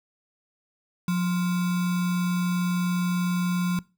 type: tone with sample-and-hold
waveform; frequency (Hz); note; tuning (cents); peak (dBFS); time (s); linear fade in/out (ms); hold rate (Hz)
sine; 178.5; F3; +38; -21; 1.08-3.79; 2; 1225
effects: noise-tail reverb RT60 0.3 s tail -22 dB re dry